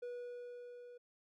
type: tone with level ramp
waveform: triangle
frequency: 486.8 Hz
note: B4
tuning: 25 cents flat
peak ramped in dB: -39 to -50 dBFS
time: 0.02-0.98 s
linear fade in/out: 10 ms
effects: none